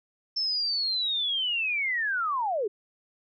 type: linear sweep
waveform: sine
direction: down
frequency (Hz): 5340 to 377.3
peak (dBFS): -25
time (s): 0.36-2.68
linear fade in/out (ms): 10
effects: none